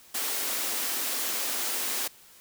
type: high-pass noise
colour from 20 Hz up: white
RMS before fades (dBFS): -30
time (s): 0.14-2.08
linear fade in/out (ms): 10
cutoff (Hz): 220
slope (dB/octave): 96
effects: white hiss -54 dBFS RMS until 2.4 s